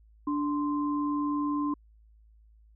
sine tone pair together, 292.4 / 1042 Hz, D4 / C6, -7 / -7 cents, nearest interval octave + minor seventh, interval 2200 cents, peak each -27 / -33 dBFS, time 0.27-1.74 s, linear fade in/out 5 ms, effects added 54 Hz sine -55 dBFS peak until 2.75 s

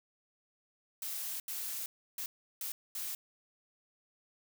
blue noise bursts at uneven times, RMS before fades -39 dBFS, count 5, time 1.02-1.4 / 1.48-1.86 / 2.18-2.26 / 2.61-2.72 / 2.95-3.15 s, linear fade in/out 2 ms, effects none

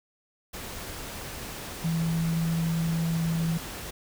sine tone in noise, 164.81 Hz, E3, in tune, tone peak -24 dBFS, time 1.84-3.58 s, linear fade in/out 10 ms, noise pink, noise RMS -38 dBFS, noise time 0.53-3.91 s, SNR +11 dB, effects none

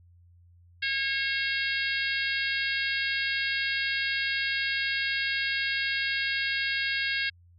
harmonic tone with a mistuned harmonic, 544 Hz, C#5, 33 cents flat, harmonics 3 / 4 / 5 / 6 / 7 / 8 / 9, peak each -30 / -32 / -34 / -36 / -37 / -38 / -39 dBFS, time 0.82-7.3 s, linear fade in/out 10 ms, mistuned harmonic 9, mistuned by -17 cents, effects added 87 Hz sine -54 dBFS peak until 7.58 s

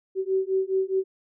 sine beating tone pair, 379 / 383.8 Hz, F#4 / G4, +42 / -37 cents, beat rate 4.8 Hz, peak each -25 dBFS, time 0.15-1.04 s, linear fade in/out 50 ms, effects none

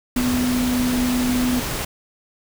sine tone in noise, 248.9 Hz, B3, 14 cents sharp, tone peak -18 dBFS, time 0.16-1.6 s, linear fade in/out 5 ms, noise pink, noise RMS -26 dBFS, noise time 0.16-1.85 s, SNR +5 dB, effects none

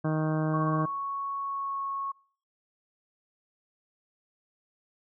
harmonic tone, 156.1 Hz, D#3, 6 cents sharp, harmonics 1 / 2 / 3 / 4 / 5 / 6 / 7 / 8 / 9 / 10, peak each -27 / -31 / -38 / -35 / -41 / -45 / -40 / -45 / -48 / -44 dBFS, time 0.04-0.86 s, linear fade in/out 10 ms
sine tone with pitch glide, 1108.7 to 1100.4 Hz, C#6 to C#6, 0 to -13 cents, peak -30 dBFS, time 0.53-2.12 s, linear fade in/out 10 ms, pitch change -13 cents, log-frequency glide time 1.39-1.83 s
effects noise-tail reverb RT60 0.5 s tail -26 dB re dry

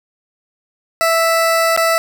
20% pulse tone with dropouts, 659.3 Hz, E5, in tune, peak -7 dBFS, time 1.01-1.98 s, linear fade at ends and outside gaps 0 ms, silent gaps 1.764-1.775 s, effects none

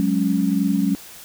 sine chord, F# suspended second, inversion none, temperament equal, 185 / 207.7 / 277.2 Hz, F#3 / G#3 / C#4, 0 / 0 / 0 cents, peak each -21 dBFS, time 0-0.95 s, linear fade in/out 0 ms, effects white hiss -41 dBFS RMS until 1.24 s

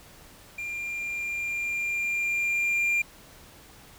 triangle tone with level ramp, 2392 Hz, D7, 31 cents sharp, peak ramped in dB -30 to -20 dBFS, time 0.58-3.02 s, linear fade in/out 5 ms, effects pink hiss -51 dBFS RMS until 3.98 s

